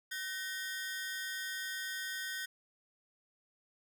sawtooth ring-modulated tone, 1692 Hz, G#6, 32 cents sharp, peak -31 dBFS, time 0.11-2.46 s, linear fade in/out 10 ms, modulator 170 Hz, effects none

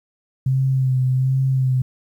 sine tone with vibrato, 130.81 Hz, C3, in tune, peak -15 dBFS, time 0.46-1.82 s, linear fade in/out 5 ms, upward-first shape sine, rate 1.3 Hz, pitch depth 32 cents each way, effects 9-bit

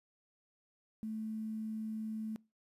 sine tone with quantisation, 218.6 Hz, A3, 11 cents flat, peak -37 dBFS, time 1.03-2.36 s, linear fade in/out 0 ms, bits 11, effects noise-tail reverb RT60 0.3 s tail -24 dB re dry + resampled to 32000 Hz

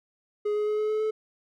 triangle tone with pitch steps, 417.8 / 420.9 / 424.1 / 427.3 / 430.5 / 433.8 Hz, G#4 / G#4 / G#4 / G#4 / A4 / A4, +10 / +23 / +36 / +49 / -38 / -25 cents, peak -22 dBFS, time 0.45-1.11 s, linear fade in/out 10 ms, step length 110 ms, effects none

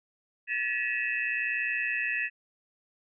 sine tone cluster, 1726 / 1916 / 2540 / 2661 Hz, A6 / A#6 / D#7 / E7, -34 / +47 / +35 / +16 cents, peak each -33 / -32 / -33 / -34 dBFS, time 0.47-2.3 s, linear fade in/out 50 ms, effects none

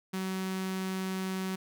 sawtooth tone with notch filter, 188.6 Hz, F#3, 33 cents sharp, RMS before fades -34 dBFS, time 0.13-1.56 s, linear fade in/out 10 ms, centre 610 Hz, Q 1.8, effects none

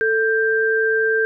sine tone pair together, 442.7 / 1577.6 Hz, A4 / G6, +11 / +11 cents, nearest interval octave + minor seventh, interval 2200 cents, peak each -18 dBFS, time 0.01-1.25 s, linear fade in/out 0 ms, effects none

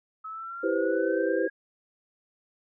sine linear sweep, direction up, 1284 to 1639 Hz, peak -35 dBFS, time 0.24-1.5 s, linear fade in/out 10 ms
sine chord, C major seventh, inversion first, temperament equal, 329.6 / 392 / 493.9 / 523.3 Hz, E4 / G4 / B4 / C5, 0 / 0 / 0 / 0 cents, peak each -29 dBFS, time 0.63-1.48 s, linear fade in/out 10 ms
effects none

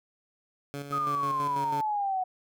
15% pulse tone with tremolo, 142.1 Hz, C#3, 43 cents sharp, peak -28 dBFS, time 0.74-1.81 s, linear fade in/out 0 ms, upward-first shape square, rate 6.1 Hz, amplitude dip 50%
sine exponential sweep, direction down, 1269 to 734 Hz, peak -26 dBFS, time 0.92-2.24 s, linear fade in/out 10 ms
effects none

